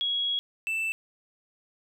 sine / triangle tone pair in turn, 3322 / 2653 Hz, G#7 / E7, 0 / +10 cents, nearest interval major third, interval 390 cents, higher first, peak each -25 dBFS, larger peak neither, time 0.01-0.39 / 0.67-0.92 s, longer first, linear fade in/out 0 ms, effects none

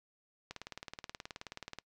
click train, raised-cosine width 0.2 ms, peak -25 dBFS, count 25, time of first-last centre 0.51-1.787 s, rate 18.8 Hz, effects noise-tail reverb RT60 0.1 s tail -24 dB re dry

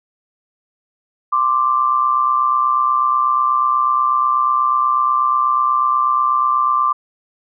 sine tone pair together, 1046.5 / 1174.7 Hz, C6 / D6, 0 / 0 cents, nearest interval major second, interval 200 cents, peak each -18 / -14 dBFS, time 1.32-6.93 s, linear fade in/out 10 ms, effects none

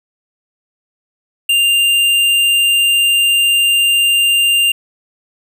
triangle tone with tanh clipping, 2794 Hz, F7, in tune, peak -11 dBFS, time 1.49-4.72 s, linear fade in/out 5 ms, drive 18 dB, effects none

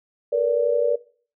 sine tone cluster, 448 / 479.8 / 579 Hz, A4 / A#4 / D5, +31 / +50 / -25 cents, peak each -27 / -21 / -21 dBFS, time 0.32-0.96 s, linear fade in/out 10 ms, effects noise-tail reverb RT60 0.4 s tail -17 dB re dry

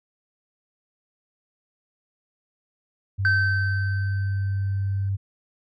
sine tone, 98 Hz, G2, in tune, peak -22 dBFS, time 3.18-5.17 s, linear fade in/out 20 ms
triangle tone with exponential decay, 1545 Hz, G6, 26 cents flat, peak -15 dBFS, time 3.25-5.09 s, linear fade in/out 1 ms, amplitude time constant 400 ms
effects resampled to 16000 Hz

